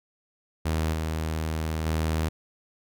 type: tone with level steps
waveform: sawtooth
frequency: 79.3 Hz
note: D#2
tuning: 33 cents sharp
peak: -20 / -23 / -20 dBFS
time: 0.65-2.29 s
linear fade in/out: 10 ms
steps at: 0.93 / 1.86 s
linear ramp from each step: 5 ms
effects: none